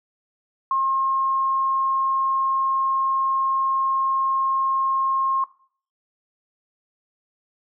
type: tone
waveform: sine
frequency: 1071 Hz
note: C6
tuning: 40 cents sharp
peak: -18 dBFS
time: 0.71-5.44 s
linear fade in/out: 2 ms
effects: noise-tail reverb RT60 0.5 s tail -19 dB re dry